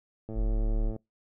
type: click train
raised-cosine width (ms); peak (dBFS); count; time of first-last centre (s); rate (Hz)
2; -26; 75; 0.29-0.963; 110
type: linear sweep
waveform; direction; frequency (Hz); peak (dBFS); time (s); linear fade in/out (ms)
sine; down; 44.16 to 34.65; -24; 0.34-0.93; 50
effects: noise-tail reverb RT60 0.2 s tail -26 dB re dry